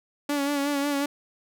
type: tone with vibrato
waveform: sawtooth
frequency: 284.6 Hz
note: C#4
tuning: 46 cents sharp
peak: -20 dBFS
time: 0.29-1.06 s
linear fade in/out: 5 ms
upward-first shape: sine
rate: 5.5 Hz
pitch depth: 41 cents each way
effects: none